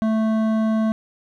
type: tone with hard clipping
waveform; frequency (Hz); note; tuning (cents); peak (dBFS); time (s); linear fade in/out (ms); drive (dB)
triangle; 220; A3; 0; -19; 0.02-0.92; 0; 15
effects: none